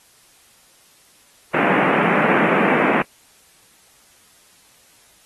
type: band-pass noise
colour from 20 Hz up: pink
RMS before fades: -18 dBFS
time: 1.54-3.02 s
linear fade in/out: 2 ms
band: 170 to 2500 Hz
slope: 48 dB/octave
effects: white hiss -53 dBFS RMS until 5.25 s + AAC 32 kbps